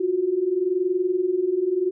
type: tone pair together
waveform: sine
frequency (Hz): 349.2 / 370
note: F4 / F#4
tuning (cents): 0 / 0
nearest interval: minor second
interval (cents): 100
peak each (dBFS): -25 / -21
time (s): 0-1.91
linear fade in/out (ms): 10
effects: none